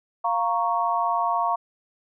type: chord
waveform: sine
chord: Bb minor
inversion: second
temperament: equal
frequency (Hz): 698.5 / 932.3 / 1108.7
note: F5 / Bb5 / Db6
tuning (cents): 0 / 0 / 0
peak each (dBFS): -25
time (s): 0.24-1.56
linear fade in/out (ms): 10
effects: none